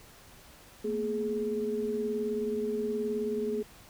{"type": "tone cluster", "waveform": "sine", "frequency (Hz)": [224, 242.9, 420.7], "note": ["A3", "B3", "G#4"], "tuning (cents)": [31, -29, 22], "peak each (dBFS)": [-35, -39, -30], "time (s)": [0.84, 3.63], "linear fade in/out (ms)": 10, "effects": ["pink hiss -54 dBFS RMS until 3.89 s"]}